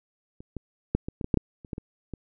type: clicks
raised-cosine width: 3 ms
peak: -30 / -21 / -9 / -19 / -20 / -17 / -8 / -9 / -30 / -19 / -22 / -22 dBFS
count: 12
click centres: 0.405 / 0.567 / 0.95 / 1.085 / 1.212 / 1.244 / 1.342 / 1.373 / 1.648 / 1.732 / 1.781 / 2.137 s
effects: none